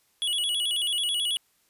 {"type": "tone with vibrato", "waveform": "square", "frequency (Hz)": 3136, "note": "G7", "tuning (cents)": 0, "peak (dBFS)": -25, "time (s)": [0.22, 1.37], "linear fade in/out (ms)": 0, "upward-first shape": "square", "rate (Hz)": 9.2, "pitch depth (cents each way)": 120, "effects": ["white hiss -67 dBFS RMS until 1.69 s", "resampled to 32000 Hz"]}